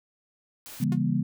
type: noise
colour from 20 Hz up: white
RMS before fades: -43 dBFS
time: 0.66-0.84 s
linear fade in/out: 0 ms
type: chord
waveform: sine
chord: C# diminished seventh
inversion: none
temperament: just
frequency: 138.59 / 166.31 / 199.57 / 239.5 Hz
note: C#3 / E3 / G3 / Bb3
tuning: 0 / +16 / +31 / +47 cents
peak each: -28 dBFS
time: 0.8-1.23 s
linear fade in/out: 10 ms
type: tone with exponential decay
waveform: sawtooth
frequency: 358.7 Hz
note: F4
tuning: 46 cents sharp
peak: -30 dBFS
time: 0.92-1 s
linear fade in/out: 2 ms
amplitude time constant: 16 ms
effects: none